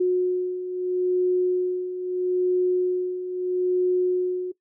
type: beating tone pair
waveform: sine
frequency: 363.1 / 363.87 Hz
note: F#4 / F#4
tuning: -33 / -29 cents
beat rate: 0.77 Hz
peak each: -27 / -21 dBFS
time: 0-4.52 s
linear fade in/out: 10 ms
effects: noise-tail reverb RT60 0.1 s tail -19 dB re dry